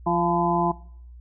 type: harmonic tone with a mistuned harmonic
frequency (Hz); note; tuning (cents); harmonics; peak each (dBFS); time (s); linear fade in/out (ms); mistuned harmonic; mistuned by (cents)
172.9; F3; -17; 1 / 2 / 4 / 5 / 6; -26 / -26 / -26 / -26 / -26; 0.06-0.72; 10; 6; -42
effects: noise-tail reverb RT60 0.6 s tail -20 dB re dry + added 60 Hz sine -41 dBFS peak until 1.2 s